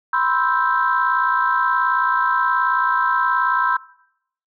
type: chord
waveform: sine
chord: C major seventh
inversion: third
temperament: equal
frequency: 987.8 / 1046.5 / 1318.5 / 1568 Hz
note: B5 / C6 / E6 / G6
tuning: 0 / 0 / 0 / 0 cents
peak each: -21 dBFS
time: 0.13-3.77 s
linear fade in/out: 5 ms
effects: noise-tail reverb RT60 0.7 s tail -20 dB re dry + tanh soft clip ceiling -6 dBFS